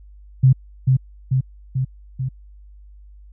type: tone with echo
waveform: sine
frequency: 130.81 Hz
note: C3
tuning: in tune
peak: -8 dBFS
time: 0.43-0.53 s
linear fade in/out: 10 ms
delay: 440 ms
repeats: 4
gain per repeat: -3 dB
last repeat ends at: 2.29 s
effects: added 50 Hz sine -41 dBFS peak until 3.32 s